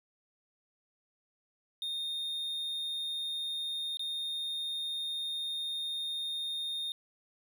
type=tone with dropouts; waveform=triangle; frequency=3672 Hz; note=A#7; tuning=27 cents flat; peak=-32 dBFS; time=1.82-6.92 s; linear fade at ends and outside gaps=1 ms; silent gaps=3.971-3.994 s; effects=none